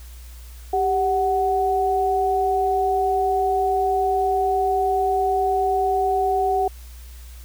sine tone pair together, 394.7 / 745.1 Hz, G4 / F#5, +12 / +12 cents, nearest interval major seventh, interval 1100 cents, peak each -22 / -19 dBFS, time 0.73-6.68 s, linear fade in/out 5 ms, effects added 60 Hz sine -37 dBFS peak until 7.44 s + white hiss -49 dBFS RMS until 7.44 s

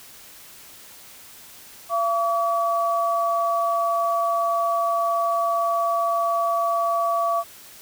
sine tone pair together, 680 / 1141.7 Hz, F5 / D6, -46 / -49 cents, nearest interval major sixth, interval 897 cents, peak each -22 dBFS, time 1.89-7.44 s, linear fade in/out 50 ms, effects white hiss -45 dBFS RMS until 7.81 s

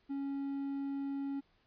triangle tone, 277.2 Hz, C#4, in tune, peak -33 dBFS, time 0.09-1.41 s, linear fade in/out 20 ms, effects pink hiss -72 dBFS RMS until 1.66 s + resampled to 11025 Hz

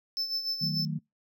triangle tone with tremolo, 5274 Hz, E8, in tune, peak -26 dBFS, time 0.17-0.85 s, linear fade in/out 0 ms, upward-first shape sine, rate 6.8 Hz, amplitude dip 65%
sine chord, D# diminished, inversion none, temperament just, 155.56 / 186.68 / 224 Hz, D#3 / F#3 / A3, 0 / +16 / +31 cents, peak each -31 / -36 / -37 dBFS, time 0.61-0.99 s, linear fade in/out 10 ms
effects noise-tail reverb RT60 0.2 s tail -26 dB re dry

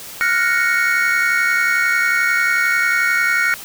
triangle chord, Gb major seventh, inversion third, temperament equal with one note detuned, 1396.9 / 1468.1 / 1864.7 / 2217 Hz, F6 / Gb6 / Bb6 / Db7, 0 / -14 / 0 / 0 cents, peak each -18 dBFS, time 0.21-3.54 s, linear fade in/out 0 ms, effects white hiss -34 dBFS RMS until 3.64 s

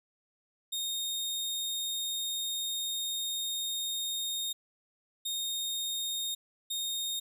sawtooth tone bursts at uneven times, 3696 Hz, A#7, 16 cents flat, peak -29 dBFS, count 3, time 0.72-4.53 / 5.25-6.35 / 6.7-7.2 s, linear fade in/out 10 ms, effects none

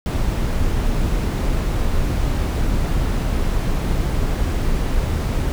brown noise, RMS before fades -19 dBFS, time 0.06-5.52 s, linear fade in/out 0 ms, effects none

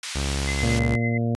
white band-pass noise, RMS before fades -33 dBFS, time 0.03-0.79 s, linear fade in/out 2 ms, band 1500 to 6000 Hz, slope 12 dB/octave
sawtooth tone with pitch glide, 69.3 to 68.9 Hz, C#2 to C#2, 0 to -10 cents, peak -20 dBFS, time 0.15-0.96 s, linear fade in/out 10 ms, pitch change -10 cents, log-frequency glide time 0.74-0.82 s
sine tone with tremolo, 2053 Hz, C7, 33 cents flat, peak -26 dBFS, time 0.47-1.18 s, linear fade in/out 10 ms, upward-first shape sine, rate 8.9 Hz, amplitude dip 70%
harmonic tone, 116.54 Hz, A#2, in tune, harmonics 1 / 2 / 3 / 4 / 5 / 6, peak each -23 / -25 / -35 / -33 / -35 / -37 dBFS, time 0.63-1.35 s, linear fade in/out 0 ms
effects resampled to 24000 Hz

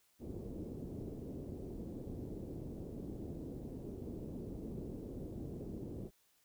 white low-pass noise, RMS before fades -45 dBFS, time 0.19-6.11 s, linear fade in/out 50 ms, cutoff 390 Hz, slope 24 dB/octave, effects white hiss -73 dBFS RMS until 6.44 s

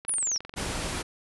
click train, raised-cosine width 0.3 ms, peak -24 dBFS, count 13, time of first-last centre 0.05-0.583 s, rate 22.5 Hz
sine linear sweep, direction down, 10370 to 5274 Hz, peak -25 dBFS, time 0.08-0.38 s, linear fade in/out 5 ms
pink low-pass noise, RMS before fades -32 dBFS, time 0.56-1.03 s, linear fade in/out 20 ms, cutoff 11000 Hz, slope 96 dB/octave
effects none

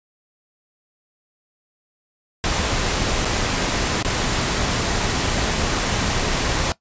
pink noise with dropouts, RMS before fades -21 dBFS, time 2.44-6.72 s, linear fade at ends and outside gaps 0 ms, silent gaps 3.248-3.254 / 4.026-4.048 s, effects noise-tail reverb RT60 0.1 s tail -18 dB re dry + resampled to 16000 Hz

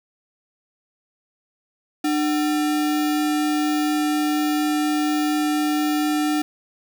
sine tone with sample-and-hold, 300.7 Hz, D4, 41 cents sharp, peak -18 dBFS, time 2.04-6.42 s, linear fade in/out 5 ms, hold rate 1050 Hz, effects none

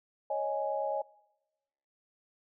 sine chord, C# suspended second, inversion none, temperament just, 554.4 / 623.7 / 831.5 Hz, C#5 / D#5 / G#5, 0 / +4 / +2 cents, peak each -34 dBFS, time 0.3-1.02 s, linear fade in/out 5 ms, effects noise-tail reverb RT60 1.0 s tail -23 dB re dry

